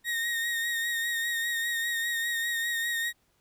35% pulse tone with vibrato, 1864.7 Hz, A#6, in tune, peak -26 dBFS, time 0.04-3.13 s, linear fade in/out 50 ms, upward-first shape sine, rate 5 Hz, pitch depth 30 cents each way, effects pink hiss -70 dBFS RMS until 3.4 s

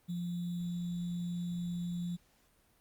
sine tone with sample-and-hold, 174.61 Hz, F3, in tune, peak -34 dBFS, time 0.08-2.17 s, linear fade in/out 20 ms, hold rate 3675 Hz, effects pink hiss -69 dBFS RMS until 2.8 s + Opus 32 kbps

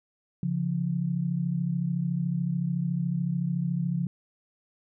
sine tone pair together, 140.5 / 174.28 Hz, C#3 / F3, +24 / -3 cents, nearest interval major third, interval 373 cents, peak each -29 / -27 dBFS, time 0.43-4.07 s, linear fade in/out 2 ms, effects none

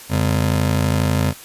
30% pulse ring-modulated tone, 114.3 Hz, A#2, 34 cents flat, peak -10 dBFS, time 0.09-1.34 s, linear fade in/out 50 ms, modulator 26.1 Hz, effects white hiss -39 dBFS RMS until 1.44 s + resampled to 32000 Hz

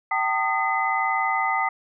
sine tone cluster, 774 / 895 / 1233 / 2027 Hz, G5 / A5 / D#6 / B6, -22 / +29 / -16 / +45 cents, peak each -26 dBFS, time 0.11-1.69 s, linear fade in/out 5 ms, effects none

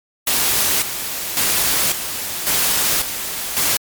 white noise with tremolo, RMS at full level -17 dBFS, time 0.27-3.77 s, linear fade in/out 2 ms, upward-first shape square, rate 0.91 Hz, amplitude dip 60%, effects MP3 96 kbps

